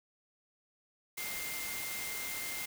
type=tone in noise; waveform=sine; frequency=2101 Hz; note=C7; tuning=7 cents sharp; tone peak=-42 dBFS; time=1.17-2.66 s; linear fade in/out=10 ms; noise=white; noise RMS=-40 dBFS; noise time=1.17-2.66 s; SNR=-5 dB; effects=none